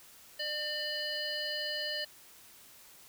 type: harmonic tone with a mistuned harmonic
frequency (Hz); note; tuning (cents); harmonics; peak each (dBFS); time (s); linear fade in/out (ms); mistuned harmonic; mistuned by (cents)
601; D5; +40; 1 / 3 / 5 / 7 / 8; -41 / -39 / -39 / -39 / -41; 0.39-2.05; 10; 5; -21
effects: white hiss -56 dBFS RMS until 3.08 s